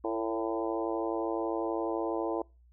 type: harmonic tone with a mistuned harmonic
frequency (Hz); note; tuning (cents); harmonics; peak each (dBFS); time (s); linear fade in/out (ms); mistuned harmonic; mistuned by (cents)
112; A2; +31; 3 / 4 / 5 / 6 / 7 / 8 / 9; -33 / -35 / -37 / -39 / -40 / -41 / -42; 0.04-2.42; 5; 4; +18
effects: noise-tail reverb RT60 0.3 s tail -25 dB re dry + added 60 Hz sine -57 dBFS peak until 2.72 s